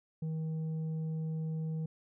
triangle tone with tanh clipping, 159 Hz, D#3, 38 cents sharp, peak -34 dBFS, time 0.22-1.86 s, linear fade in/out 5 ms, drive 9 dB, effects none

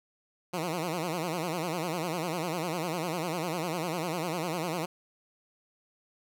10% pulse tone with vibrato, 168.5 Hz, E3, 38 cents sharp, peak -22 dBFS, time 0.53-4.86 s, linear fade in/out 10 ms, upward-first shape sine, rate 10 Hz, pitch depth 150 cents each way, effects none

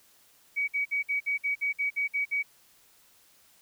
sine tone bursts, 2265 Hz, C#7, 37 cents sharp, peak -25 dBFS, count 11, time 0.56-2.43 s, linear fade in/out 20 ms, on 120 ms, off 55 ms, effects white hiss -61 dBFS RMS until 3.61 s

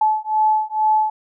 sine beating tone pair, 862 / 864.2 Hz, A5 / A5, -36 / -31 cents, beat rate 2.2 Hz, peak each -18 dBFS, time 0.01-1.1 s, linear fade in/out 5 ms, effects none

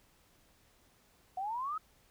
sine exponential sweep, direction up, 728 to 1306 Hz, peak -34 dBFS, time 1.37-1.78 s, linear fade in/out 5 ms, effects pink hiss -67 dBFS RMS until 2.1 s

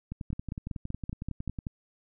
two click trains, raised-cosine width 5 ms, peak -21 / -23 dBFS, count 8 / 17, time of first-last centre 0.33-1.668 / 0.12-1.588 s, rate 5.23 / 10.9 Hz, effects none

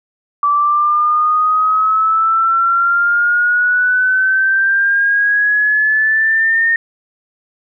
sine exponential sweep, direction up, 1156 to 1839 Hz, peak -10 dBFS, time 0.43-6.76 s, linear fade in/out 2 ms, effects none

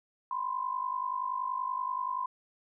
sine tone pair together, 995 / 1045.5 Hz, B5 / C6, +13 / -2 cents, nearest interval minor second, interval 85 cents, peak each -34 / -33 dBFS, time 0.31-2.26 s, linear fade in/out 2 ms, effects none

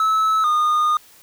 triangle tone pair in turn, 1300 / 1224.1 Hz, E6 / D#6, -24 / -29 cents, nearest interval minor second, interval 105 cents, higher first, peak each -13 dBFS, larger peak neither, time 0-0.44 / 0.44-0.97 s, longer second, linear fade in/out 2 ms, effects white hiss -49 dBFS RMS until 1.22 s

